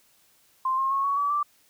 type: tone with pitch steps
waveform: sine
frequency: 1046.5 / 1070.3 / 1094.7 / 1119.7 / 1145.2 / 1171.3 Hz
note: C6 / C6 / C#6 / C#6 / D6 / D6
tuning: 0 / +39 / -22 / +17 / -44 / -5 cents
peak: -22 dBFS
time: 0.65-1.43 s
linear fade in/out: 5 ms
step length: 130 ms
effects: white hiss -62 dBFS RMS until 1.69 s